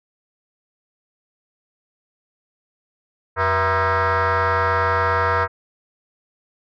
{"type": "tone with frequency modulation", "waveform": "sine", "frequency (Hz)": 196, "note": "G3", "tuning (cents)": 0, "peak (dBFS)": -14, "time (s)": [3.36, 5.48], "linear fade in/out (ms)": 50, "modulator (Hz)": 285, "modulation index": 5.4, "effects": ["tanh soft clip ceiling -14 dBFS"]}